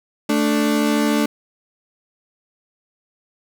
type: tone pair together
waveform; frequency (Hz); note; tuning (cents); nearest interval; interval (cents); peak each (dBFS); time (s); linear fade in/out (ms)
35% pulse; 220 / 293.7; A3 / D4; 0 / 0; perfect fourth; 500; -17; 0.29-1.26; 5
effects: none